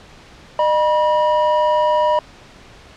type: tone pair together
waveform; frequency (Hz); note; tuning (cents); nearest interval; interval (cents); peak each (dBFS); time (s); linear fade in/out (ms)
triangle; 609 / 967.5; D#5 / B5; -37 / -36; minor sixth; 801; -14; 0.59-2.19; 2
effects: pink hiss -43 dBFS RMS until 2.96 s + low-pass 5000 Hz 12 dB/octave